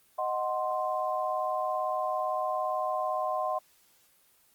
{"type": "chord", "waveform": "sine", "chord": "C diminished", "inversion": "first", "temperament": "equal", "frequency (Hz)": [622.3, 740, 1046.5], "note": ["Eb5", "Gb5", "C6"], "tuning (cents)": [0, 0, 0], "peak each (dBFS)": -32, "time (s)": [0.18, 3.59], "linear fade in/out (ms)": 10, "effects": ["white hiss -64 dBFS RMS until 4.54 s", "Opus 24 kbps"]}